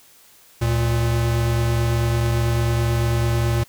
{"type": "tone pair together", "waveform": "square", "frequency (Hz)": [71.74, 116.54], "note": ["D2", "A#2"], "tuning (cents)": [-40, 0], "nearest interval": "minor sixth", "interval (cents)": 840, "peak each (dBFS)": [-25, -19], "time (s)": [0.61, 3.64], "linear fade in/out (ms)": 10, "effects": ["white hiss -51 dBFS RMS until 3.68 s"]}